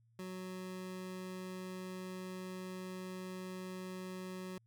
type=tone; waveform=25% pulse; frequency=185 Hz; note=F#3; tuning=in tune; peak=-39 dBFS; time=0.19-4.58 s; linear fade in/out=2 ms; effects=added 115 Hz sine -67 dBFS peak until 4.66 s